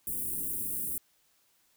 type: band-stop noise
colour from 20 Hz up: white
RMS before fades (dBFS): -34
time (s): 0.07-0.98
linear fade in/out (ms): 2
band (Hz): 390 to 8800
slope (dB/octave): 48
effects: white hiss -69 dBFS RMS until 1.76 s